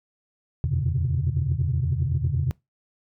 sine tone cluster, 82 / 90 / 121.8 / 131.1 / 143.5 Hz, E2 / F#2 / B2 / C3 / D3, -9 / -47 / -24 / +4 / -40 cents, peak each -27 dBFS, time 0.64-2.51 s, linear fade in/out 0 ms, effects noise-tail reverb RT60 0.2 s tail -24 dB re dry + tanh soft clip ceiling -14 dBFS

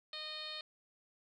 10% pulse tone with low-pass filter, 615 Hz, D#5, 20 cents flat, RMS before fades -44 dBFS, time 0.13-0.61 s, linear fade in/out 2 ms, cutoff 4100 Hz, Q 9.9, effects none

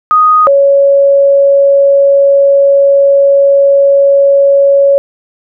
sine tone pair in turn, 1244.5 / 557.3 Hz, D#6 / C#5, 0 / +9 cents, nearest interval octave + major second, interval 1391 cents, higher first, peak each -3 dBFS, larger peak neither, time 0.11-0.47 / 0.47-4.98 s, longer second, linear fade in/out 0 ms, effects none

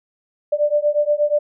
sine beating tone pair, 587.3 / 595.7 Hz, D5 / D5, 0 / +24 cents, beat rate 8.4 Hz, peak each -18 dBFS, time 0.52-1.39 s, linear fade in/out 10 ms, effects none

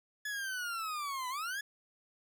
40% pulse linear two-way sweep, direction down then up, 1715 to 987 to 1715 Hz, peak -35 dBFS, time 0.25-1.61 s, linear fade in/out 5 ms, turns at 1.29 s, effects none

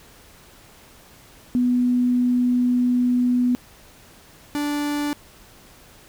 sine / 45% pulse tone pair in turn, 246.9 / 292.3 Hz, B3 / D4, 0 / -8 cents, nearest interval minor third, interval 292 cents, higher second, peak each -16 / -22 dBFS, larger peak first, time 1.55-3.55 / 4.55-5.13 s, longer first, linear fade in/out 0 ms, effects pink hiss -49 dBFS RMS until 6.08 s

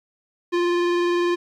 square tone with vibrato, 349.2 Hz, F4, in tune, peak -19 dBFS, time 0.52-1.36 s, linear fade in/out 20 ms, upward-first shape sine, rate 20 Hz, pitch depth 18 cents each way, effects low-pass 4000 Hz 12 dB/octave + 10-bit

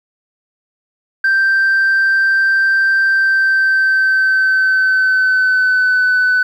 sine tone with pitch glide, 1568 to 1502.4 Hz, G6 to F#6, 0 to +26 cents, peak -8 dBFS, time 1.24-6.43 s, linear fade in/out 5 ms, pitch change -74 cents, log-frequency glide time 3.08-6.1 s, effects tanh soft clip ceiling -8 dBFS + 8-bit

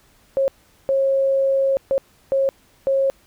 sine tone bursts at uneven times, 542 Hz, C#5, 39 cents flat, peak -15 dBFS, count 5, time 0.37-0.48 / 0.89-1.77 / 1.91-1.98 / 2.32-2.49 / 2.87-3.1 s, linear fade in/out 0 ms, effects pink hiss -56 dBFS RMS until 3.26 s

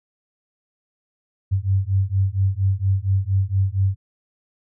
sine beating tone pair, 94.7 / 99 Hz, F#2 / G2, +41 / +18 cents, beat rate 4.3 Hz, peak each -20 dBFS, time 1.51-3.96 s, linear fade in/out 20 ms, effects none

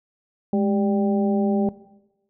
harmonic tone with a mistuned harmonic, 196.5 Hz, G3, 4 cents sharp, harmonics 1 / 2 / 3 / 4, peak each -19 / -25 / -29 / -31 dBFS, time 0.53-1.69 s, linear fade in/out 2 ms, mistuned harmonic 1, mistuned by +94 cents, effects noise-tail reverb RT60 1.0 s tail -18 dB re dry

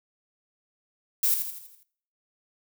violet noise with echo, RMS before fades -23 dBFS, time 1.23-1.34 s, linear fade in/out 2 ms, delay 82 ms, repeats 6, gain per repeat -6 dB, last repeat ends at 1.832 s, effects noise-tail reverb RT60 0.6 s tail -21 dB re dry

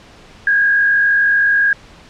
sine tone with frequency modulation, 1633 Hz, G#6, 30 cents flat, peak -10 dBFS, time 0.47-1.73 s, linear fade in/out 2 ms, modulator 53.1 Hz, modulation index 0.68, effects pink hiss -42 dBFS RMS until 2.09 s + low-pass 5000 Hz 12 dB/octave

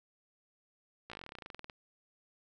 slowing click train, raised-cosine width 0.3 ms, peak -29 dBFS, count 20, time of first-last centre 1.1-1.698 s, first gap 16 ms, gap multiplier 1.07, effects none

